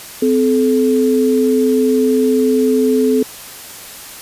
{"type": "tone pair together", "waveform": "sine", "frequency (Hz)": [256.8, 432.2], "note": ["C4", "A4"], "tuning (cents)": [-32, -31], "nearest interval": "major sixth", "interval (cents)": 901, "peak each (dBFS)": -13, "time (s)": [0.22, 3.23], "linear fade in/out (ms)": 5, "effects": ["white hiss -33 dBFS RMS until 4.21 s", "resampled to 32000 Hz"]}